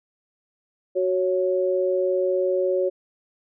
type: tone pair together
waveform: sine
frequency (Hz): 371.1 / 554.4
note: F#4 / C#5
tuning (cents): +5 / 0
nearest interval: perfect fifth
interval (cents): 695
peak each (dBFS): -22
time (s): 0.95-2.9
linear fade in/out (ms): 20
effects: none